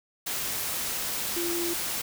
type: tone in noise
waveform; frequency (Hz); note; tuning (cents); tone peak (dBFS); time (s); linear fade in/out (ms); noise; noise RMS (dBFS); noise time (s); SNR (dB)
sine; 343.3; F4; -30; -29; 1.36-1.74; 10; white; -31; 0.26-2.02; -1
effects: none